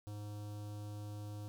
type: tone with notch filter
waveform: square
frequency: 104.1 Hz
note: G#2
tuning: 5 cents sharp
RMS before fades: -45 dBFS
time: 0.07-1.48 s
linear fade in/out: 0 ms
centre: 2000 Hz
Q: 0.73
effects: none